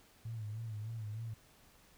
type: tone with vibrato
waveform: sine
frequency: 109.9 Hz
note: A2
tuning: 2 cents flat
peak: -39 dBFS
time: 0.25-1.34 s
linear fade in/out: 5 ms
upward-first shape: sine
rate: 3.3 Hz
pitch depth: 82 cents each way
effects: pink hiss -64 dBFS RMS until 1.97 s